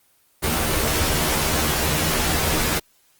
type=noise with comb filter; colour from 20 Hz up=pink; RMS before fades=-21 dBFS; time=0.42-2.8 s; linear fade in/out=20 ms; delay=13 ms; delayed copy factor=+1; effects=white hiss -60 dBFS RMS until 3.19 s + Opus 24 kbps